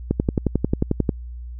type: click train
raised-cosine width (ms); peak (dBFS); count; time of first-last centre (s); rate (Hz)
3; -5; 12; 0.11-1.092; 11.2
effects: added 60 Hz sine -31 dBFS peak until 1.59 s